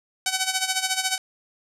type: tone with tremolo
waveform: 5% pulse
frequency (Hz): 756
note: F#5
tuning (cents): +37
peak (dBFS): -8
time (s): 0.26-1.18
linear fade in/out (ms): 2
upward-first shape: sine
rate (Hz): 14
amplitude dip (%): 75
effects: low-pass 12000 Hz 12 dB/octave